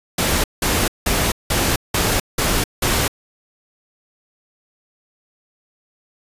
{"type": "noise bursts", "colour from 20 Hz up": "pink", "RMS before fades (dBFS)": -18, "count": 7, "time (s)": [0.18, 3.08], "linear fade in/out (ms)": 5, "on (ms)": 260, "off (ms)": 180, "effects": ["resampled to 32000 Hz"]}